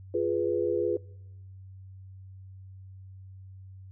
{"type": "chord", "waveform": "sine", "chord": "F diminished", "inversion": "none", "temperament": "equal", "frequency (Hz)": [349.2, 415.3, 493.9], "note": ["F4", "Ab4", "Cb5"], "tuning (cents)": [0, 0, 0], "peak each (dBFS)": -29, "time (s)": [0.14, 0.97], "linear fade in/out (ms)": 5, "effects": ["noise-tail reverb RT60 1.0 s tail -25 dB re dry", "added 95 Hz sine -44 dBFS peak until 3.91 s"]}